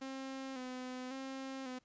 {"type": "tone with vibrato", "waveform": "sawtooth", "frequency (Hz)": 260.3, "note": "C4", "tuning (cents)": -9, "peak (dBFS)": -38, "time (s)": [0.01, 1.79], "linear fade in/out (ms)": 10, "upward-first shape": "square", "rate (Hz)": 0.91, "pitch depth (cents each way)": 43, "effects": ["pink hiss -75 dBFS RMS until 1.84 s", "resampled to 16000 Hz"]}